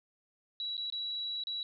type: tone with dropouts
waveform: sine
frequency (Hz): 3908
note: B7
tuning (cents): -19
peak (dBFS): -34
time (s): 0.6-1.63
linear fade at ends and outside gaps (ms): 1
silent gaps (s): 0.769-0.778 / 0.901-0.924 / 1.437-1.47
effects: none